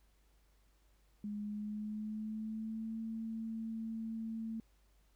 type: tone with pitch glide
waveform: sine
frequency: 207.7 to 223.9 Hz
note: G#3 to A3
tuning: 0 to +30 cents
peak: -38 dBFS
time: 1.24-4.6 s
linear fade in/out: 2 ms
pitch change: +130 cents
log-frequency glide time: 1.41-2.98 s
effects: added 50 Hz sine -67 dBFS peak until 5.15 s + pink hiss -75 dBFS RMS until 5.15 s